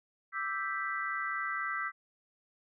sine chord, E minor seventh, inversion third, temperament equal, 1174.7 / 1318.5 / 1568 / 1975.5 Hz, D6 / E6 / G6 / B6, 0 / 0 / 0 / 0 cents, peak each -40 / -37 / -38 / -37 dBFS, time 0.32-1.92 s, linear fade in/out 50 ms, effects none

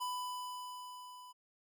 square tone with level ramp, 996 Hz, B5, 14 cents sharp, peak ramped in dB -36 to -52 dBFS, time 0-1.33 s, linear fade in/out 20 ms, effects none

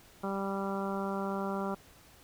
harmonic tone, 196 Hz, G3, in tune, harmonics 1 / 2 / 3 / 4 / 5 / 6 / 7, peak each -35 / -38 / -40 / -41 / -42 / -43 / -43 dBFS, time 0.23-1.75 s, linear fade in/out 10 ms, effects pink hiss -58 dBFS RMS until 2.23 s

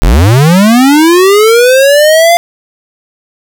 square linear sweep, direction up, 32 to 698.5 Hz, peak -3 dBFS, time 0.02-2.37 s, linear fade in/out 0 ms, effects none

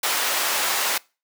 pink high-pass noise, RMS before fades -23 dBFS, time 0.03-0.98 s, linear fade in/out 5 ms, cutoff 810 Hz, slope 12 dB/octave, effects noise-tail reverb RT60 0.3 s tail -24 dB re dry

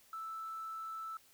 triangle tone, 1318.5 Hz, E6, in tune, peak -37 dBFS, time 0.13-1.17 s, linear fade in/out 2 ms, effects tanh soft clip ceiling -38 dBFS + white hiss -65 dBFS RMS until 1.33 s

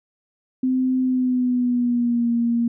sine tone with pitch glide, 257.6 to 234.9 Hz, C4 to A#3, -27 to +13 cents, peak -17 dBFS, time 0.63-2.68 s, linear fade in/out 5 ms, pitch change -160 cents, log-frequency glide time 1.02-2.3 s, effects none

